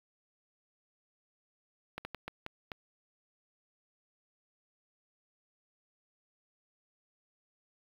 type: slowing click train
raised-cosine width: 0.3 ms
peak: -22 dBFS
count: 6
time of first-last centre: 1.98-2.718 s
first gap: 70 ms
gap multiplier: 1.38
effects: low-pass 4000 Hz 12 dB/octave + 8-bit